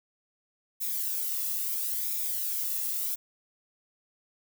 violet noise with flanger, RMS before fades -31 dBFS, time 0.8-3.16 s, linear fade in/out 20 ms, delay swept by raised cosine 0.66 to 1.32 ms, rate 0.74 Hz, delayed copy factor -0.55, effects none

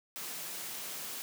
white high-pass noise, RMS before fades -41 dBFS, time 0.16-1.22 s, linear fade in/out 0 ms, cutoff 130 Hz, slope 96 dB/octave, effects none

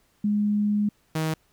sine / sawtooth tone pair in turn, 207.7 / 158.26 Hz, G#3 / D#3, 0 / +30 cents, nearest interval perfect fourth, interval 470 cents, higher first, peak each -20 dBFS, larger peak neither, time 0.24-0.89 / 1.15-1.34 s, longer first, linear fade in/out 5 ms, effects pink hiss -65 dBFS RMS until 1.52 s

